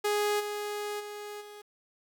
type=tone with level steps; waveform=sawtooth; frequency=415.3 Hz; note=G#4; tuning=in tune; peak=-22 / -29 / -35 / -41 dBFS; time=0.04-1.62 s; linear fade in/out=10 ms; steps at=0.39 / 0.99 / 1.4 s; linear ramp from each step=20 ms; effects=10-bit